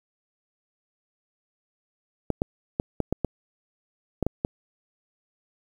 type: clicks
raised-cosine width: 2 ms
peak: -10 dBFS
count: 9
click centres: 2.303 / 2.419 / 2.799 / 3.003 / 3.126 / 3.247 / 4.227 / 4.266 / 4.449 s
effects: 8-bit